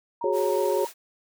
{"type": "tone with vibrato", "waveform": "sine", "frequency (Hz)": 932.3, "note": "A#5", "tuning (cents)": 0, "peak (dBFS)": -30, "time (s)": [0.21, 0.87], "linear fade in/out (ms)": 5, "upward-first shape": "square", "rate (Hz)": 16, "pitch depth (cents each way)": 16}
{"type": "chord", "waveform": "sine", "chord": "F# suspended second", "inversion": "none", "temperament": "equal with one note detuned", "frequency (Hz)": [370, 415.3, 550.9], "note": ["F#4", "G#4", "C#5"], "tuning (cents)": [0, 0, -11], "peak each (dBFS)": -26, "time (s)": [0.24, 0.85], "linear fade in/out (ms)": 2}
{"type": "high-pass noise", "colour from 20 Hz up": "white", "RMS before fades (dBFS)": -41, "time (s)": [0.32, 0.94], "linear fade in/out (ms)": 50, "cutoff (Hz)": 380, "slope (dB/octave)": 24}
{"effects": []}